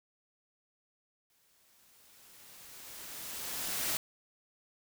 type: noise with exponential growth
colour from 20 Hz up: white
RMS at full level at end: -32 dBFS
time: 1.3-3.97 s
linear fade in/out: 1 ms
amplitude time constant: 580 ms
effects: none